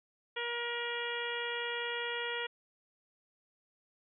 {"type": "harmonic tone", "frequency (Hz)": 474.9, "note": "A#4", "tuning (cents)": 32, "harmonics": [1, 2, 3, 4, 5, 6, 7], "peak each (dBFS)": [-40, -43, -42, -40, -44, -43, -43], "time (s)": [0.36, 2.47], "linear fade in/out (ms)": 10, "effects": []}